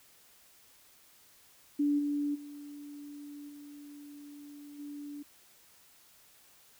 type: tone with level steps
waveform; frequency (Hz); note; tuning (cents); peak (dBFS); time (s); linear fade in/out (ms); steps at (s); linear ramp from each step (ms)
sine; 290; D4; -22; -25 / -29 / -43 / -46 / -40; 1.79-5.23; 10; 1.98 / 2.34 / 3.48 / 4.78; 20
effects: white hiss -61 dBFS RMS until 6.79 s